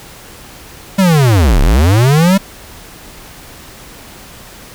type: linear two-way sweep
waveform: square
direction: down then up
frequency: 200.4 to 31.5 to 200.4 Hz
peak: -7 dBFS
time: 0.98-2.38 s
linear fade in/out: 10 ms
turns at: 1.61 s
effects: pink hiss -35 dBFS RMS until 4.74 s